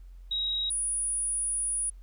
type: tone pair in turn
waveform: sine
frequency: 3816 / 9742 Hz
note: A#7 / D#9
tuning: +40 / -38 cents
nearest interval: octave + major third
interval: 1622 cents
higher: second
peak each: -27 dBFS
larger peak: neither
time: 0.31-0.7 / 0.7-1.9 s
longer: second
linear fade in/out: 5 ms
effects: added 44 Hz sine -44 dBFS peak until 2.02 s + pink hiss -71 dBFS RMS until 2.02 s